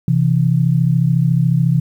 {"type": "tone pair together", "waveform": "sine", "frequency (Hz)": [130.81, 164.81], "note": ["C3", "E3"], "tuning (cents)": [0, 0], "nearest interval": "major third", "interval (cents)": 400, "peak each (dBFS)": -14, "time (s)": [0.08, 1.8], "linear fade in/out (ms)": 2, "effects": ["8-bit"]}